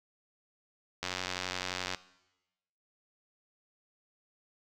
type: click train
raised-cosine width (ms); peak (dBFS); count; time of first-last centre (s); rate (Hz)
0.2; -16; 85; 1.03-1.947; 91.6
effects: noise-tail reverb RT60 1.0 s tail -19 dB re dry